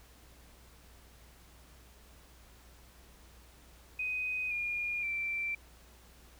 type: tone with pitch steps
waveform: sine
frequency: 2503 / 2423 / 2346 Hz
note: D#7 / D#7 / D7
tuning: +10 / -47 / -2 cents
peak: -32 dBFS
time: 3.99-5.55 s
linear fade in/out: 5 ms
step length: 520 ms
effects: added 60 Hz sine -58 dBFS peak until 6.39 s + pink hiss -60 dBFS RMS until 6.39 s